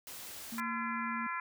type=noise; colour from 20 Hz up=white; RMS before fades=-46 dBFS; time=0.07-0.6 s; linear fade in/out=0 ms
type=tone; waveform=sine; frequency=230 Hz; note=A#3; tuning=23 cents flat; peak=-39 dBFS; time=0.52-1.27 s; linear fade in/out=5 ms
type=harmonic tone; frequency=340.4 Hz; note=F4; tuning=44 cents flat; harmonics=3 / 4 / 5 / 6 / 7; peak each=-38 / -40 / -42 / -44 / -45 dBFS; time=0.58-1.4 s; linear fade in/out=2 ms
effects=none